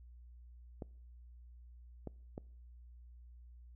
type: clicks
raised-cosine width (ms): 2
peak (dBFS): -29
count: 3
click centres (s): 0.822 / 2.073 / 2.379
effects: noise-tail reverb RT60 0.6 s tail -25 dB re dry + added 60 Hz sine -53 dBFS peak until 3.75 s